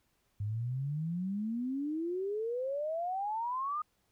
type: exponential sweep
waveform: sine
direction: up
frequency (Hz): 100 to 1242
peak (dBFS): -32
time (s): 0.4-3.82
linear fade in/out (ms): 5
effects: pink hiss -75 dBFS RMS until 4.11 s